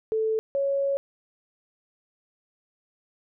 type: tone pair in turn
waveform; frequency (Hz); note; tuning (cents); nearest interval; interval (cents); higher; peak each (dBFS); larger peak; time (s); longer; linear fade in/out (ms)
sine; 440 / 554.4; A4 / C#5; 0 / 0; major third; 400; second; -22; neither; 0.12-0.39 / 0.55-0.97; second; 0
effects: none